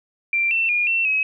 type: tone with pitch steps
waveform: sine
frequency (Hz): 2362 / 2687 / 2427 / 2700 / 2554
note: D7 / E7 / D#7 / E7 / D#7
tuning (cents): +9 / +33 / -44 / +41 / +45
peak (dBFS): -17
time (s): 0.33-1.23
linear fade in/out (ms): 2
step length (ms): 180
effects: none